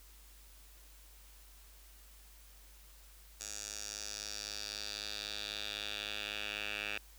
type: tone with band-pass filter sweep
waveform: 10% pulse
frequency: 103.83 Hz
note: G#2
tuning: in tune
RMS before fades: -42 dBFS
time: 3.4-6.98 s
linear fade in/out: 5 ms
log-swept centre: 6800 to 2600 Hz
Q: 3
effects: added 50 Hz sine -57 dBFS peak until 7.18 s + white hiss -61 dBFS RMS until 7.18 s